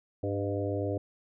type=harmonic tone with a mistuned harmonic; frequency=100 Hz; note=G2; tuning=35 cents sharp; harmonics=1 / 3 / 4 / 5 / 6 / 7; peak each=-33 / -35 / -36 / -35 / -37 / -44 dBFS; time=0.23-0.98 s; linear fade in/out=5 ms; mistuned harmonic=6; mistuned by=+34 cents; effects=none

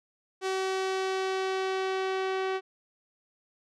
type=tone with low-pass filter sweep; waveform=sawtooth; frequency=380 Hz; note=F#4; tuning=46 cents sharp; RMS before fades=-30 dBFS; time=0.41-2.61 s; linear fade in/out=50 ms; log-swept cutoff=6900 to 3000 Hz; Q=0.84; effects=none

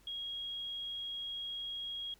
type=tone; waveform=sine; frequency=3287 Hz; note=G#7; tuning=19 cents flat; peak=-38 dBFS; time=0.07-2.14 s; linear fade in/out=2 ms; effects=added 50 Hz sine -64 dBFS peak until 2.19 s + pink hiss -66 dBFS RMS until 2.19 s

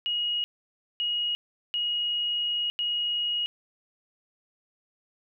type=tone bursts at uneven times; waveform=sine; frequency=2889 Hz; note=F#7; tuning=42 cents flat; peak=-25 dBFS; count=4; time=0.06-0.44 / 1-1.35 / 1.74-2.7 / 2.79-3.46 s; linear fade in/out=0 ms; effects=none

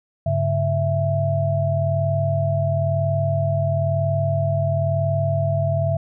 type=tone cluster; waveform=sine; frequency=100 / 141 / 663 Hz; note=G2 / C#3 / E5; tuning=+35 / +30 / +10 cents; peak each=-22 dBFS; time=0.26-5.97 s; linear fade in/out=5 ms; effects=none

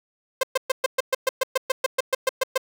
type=tone bursts; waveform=sawtooth; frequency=523.3 Hz; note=C5; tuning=in tune; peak=-14 dBFS; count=16; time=0.41-2.578 s; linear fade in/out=5 ms; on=23 ms; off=120 ms; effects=none

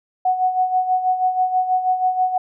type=tone with tremolo; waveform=sine; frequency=740 Hz; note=F#5; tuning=in tune; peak=-13 dBFS; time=0.25-2.38 s; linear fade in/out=5 ms; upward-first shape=sine; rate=6.2 Hz; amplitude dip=65%; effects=none

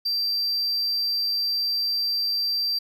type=tone; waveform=triangle; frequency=4699 Hz; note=D8; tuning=in tune; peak=-21 dBFS; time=0.05-2.79 s; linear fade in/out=10 ms; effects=none

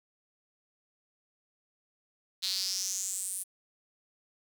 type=tone with high-pass filter sweep; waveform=sawtooth; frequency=189.3 Hz; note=F#3; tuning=40 cents sharp; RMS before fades=-34 dBFS; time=2.42-3.44 s; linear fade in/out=20 ms; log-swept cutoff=4000 to 10000 Hz; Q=5.8; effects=none

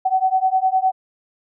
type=beating tone pair; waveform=sine; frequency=750 / 759.8 Hz; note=F#5 / F#5; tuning=+23 / +46 cents; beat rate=9.8 Hz; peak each=-18 dBFS; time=0.05-0.92 s; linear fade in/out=10 ms; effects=none

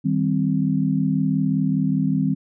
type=chord; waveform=sine; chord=C minor; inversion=first; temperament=just; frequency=156.98 / 196.22 / 261.6 Hz; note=Eb3 / G3 / C4; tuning=+16 / +2 / 0 cents; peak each=-22 dBFS; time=0.04-2.35 s; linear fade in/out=20 ms; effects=none

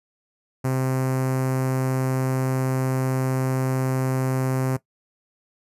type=tone with notch filter; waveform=sawtooth; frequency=130.81 Hz; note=C3; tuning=in tune; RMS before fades=-23 dBFS; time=0.64-4.77 s; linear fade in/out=10 ms; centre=3500 Hz; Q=0.58; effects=noise-tail reverb RT60 0.1 s tail -17 dB re dry + resampled to 32000 Hz

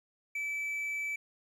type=tone; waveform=triangle; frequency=2309 Hz; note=D7; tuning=30 cents flat; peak=-31 dBFS; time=0.35-1.16 s; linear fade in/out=5 ms; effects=11-bit

